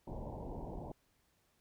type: low-pass noise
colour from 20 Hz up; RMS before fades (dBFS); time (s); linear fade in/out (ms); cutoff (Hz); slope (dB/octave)
pink; -44; 0.07-0.92; 5; 960; 96
effects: pink hiss -75 dBFS RMS until 1.6 s